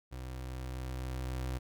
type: tone with level ramp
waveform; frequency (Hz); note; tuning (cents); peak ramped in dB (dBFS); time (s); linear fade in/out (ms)
30% pulse; 63.8; C2; -43; -38 to -31; 0.11-1.59; 20
effects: none